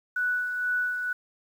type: tone with tremolo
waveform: sine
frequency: 1480 Hz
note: F#6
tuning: in tune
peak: -23 dBFS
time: 0.16-1.13 s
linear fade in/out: 5 ms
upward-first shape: sine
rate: 2.1 Hz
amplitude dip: 45%
effects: 9-bit